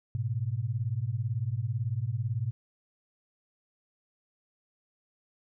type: beating tone pair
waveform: sine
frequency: 106.1 / 124.1 Hz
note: G#2 / B2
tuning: +38 / +9 cents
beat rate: 18 Hz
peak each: -31 / -31 dBFS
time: 0.15-2.51 s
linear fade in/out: 0 ms
effects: none